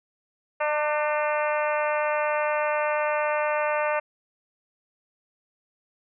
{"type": "harmonic tone with a mistuned harmonic", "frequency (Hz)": 300.7, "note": "D4", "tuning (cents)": 41, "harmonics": [2, 3, 4, 5, 6, 7, 8, 9], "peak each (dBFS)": [-25, -29, -31, -33, -35, -36, -37, -38], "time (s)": [0.6, 4], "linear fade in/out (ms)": 10, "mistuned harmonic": 4, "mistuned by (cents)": -23, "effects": []}